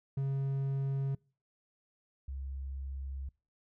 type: tone pair in turn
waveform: triangle / sine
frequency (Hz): 136.6 / 67.52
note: C#3 / C#2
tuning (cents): -25 / -45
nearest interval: octave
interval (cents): 1220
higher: first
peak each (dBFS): -28 / -37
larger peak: first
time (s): 0.17-1.15 / 2.28-3.29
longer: second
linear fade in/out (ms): 5
effects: noise-tail reverb RT60 0.4 s tail -26 dB re dry